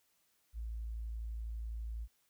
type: tone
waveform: sine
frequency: 56 Hz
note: A1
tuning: 31 cents sharp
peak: -38 dBFS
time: 0.53-2.08 s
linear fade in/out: 50 ms
effects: white hiss -75 dBFS RMS until 2.29 s